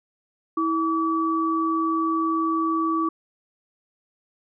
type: tone pair together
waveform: sine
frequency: 324.9 / 1146.8 Hz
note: E4 / D6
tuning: -25 / -42 cents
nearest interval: octave + minor seventh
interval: 2183 cents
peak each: -23 dBFS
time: 0.57-3.09 s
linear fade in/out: 5 ms
effects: none